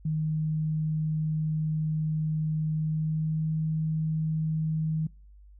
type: tone with pitch glide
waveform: sine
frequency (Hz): 155.8 to 157.61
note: D#3 to D#3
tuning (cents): +3 to +23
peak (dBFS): -25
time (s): 0.05-5.07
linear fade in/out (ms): 5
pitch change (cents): +20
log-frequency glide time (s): 2.76-3.51
effects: noise-tail reverb RT60 0.4 s tail -25 dB re dry + added 50 Hz sine -49 dBFS peak until 5.59 s